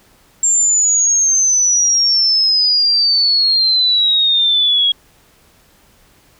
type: exponential sweep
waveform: sine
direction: down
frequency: 7420 to 3295 Hz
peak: -10 dBFS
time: 0.43-4.92 s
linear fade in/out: 5 ms
effects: pink hiss -51 dBFS RMS until 6.39 s